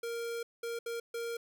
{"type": "tone bursts at uneven times", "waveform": "square", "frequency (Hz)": 466.2, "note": "A#4", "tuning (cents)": 0, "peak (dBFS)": -36, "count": 4, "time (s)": [[0.03, 0.43], [0.63, 0.79], [0.86, 1], [1.14, 1.37]], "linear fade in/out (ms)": 5, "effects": []}